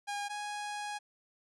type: tone pair in turn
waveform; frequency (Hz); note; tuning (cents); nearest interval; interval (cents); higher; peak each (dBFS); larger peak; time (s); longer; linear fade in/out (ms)
sawtooth; 815 / 829.2; G#5 / G#5; -33 / -3; unison; 30; second; -31 / -33; first; 0.07-0.29 / 0.29-0.99; second; 20
effects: resampled to 24000 Hz